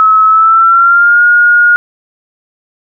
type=tone with pitch glide; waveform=sine; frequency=1291 to 1432.5 Hz; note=E6 to F6; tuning=-37 to +44 cents; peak=-3 dBFS; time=0-1.76 s; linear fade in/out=0 ms; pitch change=+181 cents; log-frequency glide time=0.26-1.23 s; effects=none